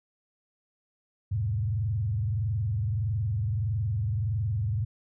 sine tone with frequency modulation, 105.5 Hz, G#2, 28 cents sharp, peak -25 dBFS, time 1.31-4.85 s, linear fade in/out 10 ms, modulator 21.6 Hz, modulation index 0.85, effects none

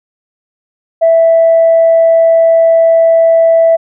sine tone, 659.3 Hz, E5, in tune, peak -3 dBFS, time 1.01-3.77 s, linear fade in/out 20 ms, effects tanh soft clip ceiling 0 dBFS

